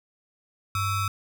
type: ring-modulated tone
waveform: square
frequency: 610 Hz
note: D#5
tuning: 34 cents flat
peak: -22 dBFS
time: 0.75-1.08 s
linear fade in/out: 2 ms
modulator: 709 Hz
effects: none